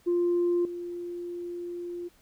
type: tone with level steps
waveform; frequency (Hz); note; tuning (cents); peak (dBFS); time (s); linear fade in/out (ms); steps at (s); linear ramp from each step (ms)
sine; 349.2; F4; 0; -21 / -33; 0.06-2.09; 20; 0.65; 2
effects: tanh soft clip ceiling -19 dBFS + pink hiss -62 dBFS RMS until 2.21 s